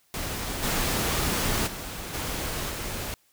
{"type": "noise with level steps", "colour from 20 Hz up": "pink", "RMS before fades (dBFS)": [-32, -26, -36, -31, -33], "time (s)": [0.14, 3.14], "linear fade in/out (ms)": 0, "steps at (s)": [0.62, 1.66, 2.13, 2.69], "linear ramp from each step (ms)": 20, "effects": ["white hiss -65 dBFS RMS until 3.32 s"]}